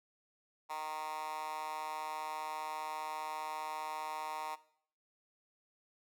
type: tone with high-pass filter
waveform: 10% pulse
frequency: 155 Hz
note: D#3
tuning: 6 cents flat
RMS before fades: -41 dBFS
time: 0.69-4.56 s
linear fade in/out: 20 ms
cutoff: 930 Hz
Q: 3.8
effects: noise-tail reverb RT60 0.6 s tail -17 dB re dry